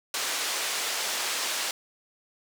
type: band-pass noise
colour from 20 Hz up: white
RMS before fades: -30 dBFS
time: 0.14-1.71 s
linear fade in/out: 2 ms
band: 460 to 6900 Hz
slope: 12 dB/octave
effects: none